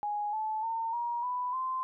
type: tone with pitch steps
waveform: sine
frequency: 830.6 / 868.4 / 907.9 / 949.2 / 992.3 / 1037.5 Hz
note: G#5 / A5 / A#5 / A#5 / B5 / C6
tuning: 0 / -23 / -46 / +31 / +8 / -15 cents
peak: -30 dBFS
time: 0.03-1.83 s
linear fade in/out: 0 ms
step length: 300 ms
effects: none